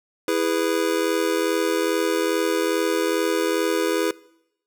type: chord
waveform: square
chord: E major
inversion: none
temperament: just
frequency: 329.6 / 412 / 494.4 Hz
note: E4 / G#4 / B4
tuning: 0 / -14 / +2 cents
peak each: -25 dBFS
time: 0.28-4.11 s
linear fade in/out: 2 ms
effects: noise-tail reverb RT60 0.8 s tail -22 dB re dry